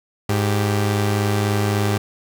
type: tone pair together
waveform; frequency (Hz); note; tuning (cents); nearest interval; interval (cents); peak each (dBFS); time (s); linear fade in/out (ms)
sawtooth; 103.83 / 392; G#2 / G4; 0 / 0; octave + major seventh; 2300; -14 / -21; 0.29-1.98; 5
effects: none